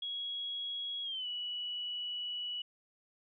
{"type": "tone with pitch glide", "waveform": "sine", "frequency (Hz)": [3322, 2943], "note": ["G#7", "F#7"], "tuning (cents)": [0, -10], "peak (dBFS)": -36, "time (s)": [0.02, 2.62], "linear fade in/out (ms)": 5, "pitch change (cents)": -210, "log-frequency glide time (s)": [1.03, 1.27], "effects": []}